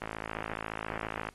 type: click train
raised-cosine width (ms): 0.5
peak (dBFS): -20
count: 70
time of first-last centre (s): 0.02-1.288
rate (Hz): 54.4
effects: pink hiss -62 dBFS RMS until 1.34 s + AAC 32 kbps